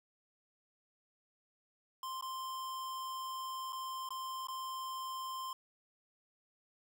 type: tone with dropouts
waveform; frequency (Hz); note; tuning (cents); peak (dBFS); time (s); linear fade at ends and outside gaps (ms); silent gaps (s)
square; 1046.5; C6; 0; -40; 2.03-5.53; 2; 2.211-2.224 / 3.724-3.729 / 4.09-4.105 / 4.471-4.484
effects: none